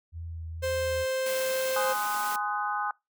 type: tone with vibrato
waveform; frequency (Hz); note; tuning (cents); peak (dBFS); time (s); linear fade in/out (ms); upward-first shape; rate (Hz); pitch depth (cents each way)
sine; 82.41; E2; 0; -35; 0.12-1.06; 50; triangle; 2.1; 26
type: tone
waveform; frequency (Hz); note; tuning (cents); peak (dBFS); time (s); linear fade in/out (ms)
45% pulse; 523.3; C5; 0; -27; 0.62-1.94; 20
type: high-pass noise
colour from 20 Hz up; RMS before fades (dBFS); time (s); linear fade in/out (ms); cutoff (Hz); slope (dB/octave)
white; -37; 1.26-2.36; 2; 140; 48
type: chord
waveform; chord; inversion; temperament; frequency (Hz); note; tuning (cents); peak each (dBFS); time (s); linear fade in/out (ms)
sine; Ab dominant seventh; none; just; 830.6 / 1038.3 / 1245.9 / 1495.1; Ab5 / C6 / Eb6 / Gb6; 0 / -14 / +2 / +18; -31 / -36 / -32 / -34; 1.76-2.91; 2
effects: noise-tail reverb RT60 0.2 s tail -23 dB re dry